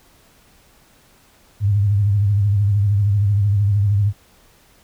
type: tone with vibrato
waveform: sine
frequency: 101.5 Hz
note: G#2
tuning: 39 cents flat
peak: -13 dBFS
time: 1.6-4.13 s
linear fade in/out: 50 ms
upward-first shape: sine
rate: 13 Hz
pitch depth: 71 cents each way
effects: pink hiss -53 dBFS RMS until 4.83 s